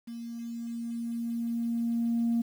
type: tone with level ramp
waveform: sine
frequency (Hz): 233.1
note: A#3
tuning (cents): 0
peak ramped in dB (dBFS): -37 to -22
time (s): 0.07-2.42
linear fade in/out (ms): 10
effects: tanh soft clip ceiling -21 dBFS + 9-bit